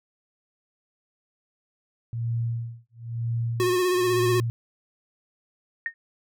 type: tone with tremolo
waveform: sine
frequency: 116.5 Hz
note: A#2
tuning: 1 cent flat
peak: -23 dBFS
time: 2.13-4.5 s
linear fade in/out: 0 ms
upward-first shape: sine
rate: 1 Hz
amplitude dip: 100%
type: tone with vibrato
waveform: square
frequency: 363 Hz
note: F#4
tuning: 33 cents flat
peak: -21 dBFS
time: 3.6-4.4 s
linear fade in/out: 0 ms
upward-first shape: sine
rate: 16 Hz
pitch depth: 35 cents each way
type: tone with exponential decay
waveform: sine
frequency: 1842 Hz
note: A#6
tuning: 21 cents flat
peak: -21 dBFS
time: 5.86-5.94 s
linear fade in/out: 1 ms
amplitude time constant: 17 ms
effects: none